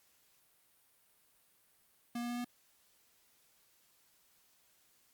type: tone with pitch steps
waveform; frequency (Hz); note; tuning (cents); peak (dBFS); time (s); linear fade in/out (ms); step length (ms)
square; 238.1 / 239.8 / 241.4 / 243.1; A#3 / A#3 / B3 / B3; +37 / +49 / -39 / -27; -37; 2.15-2.446; 5; 74
effects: white hiss -70 dBFS RMS until 5.13 s + Opus 48 kbps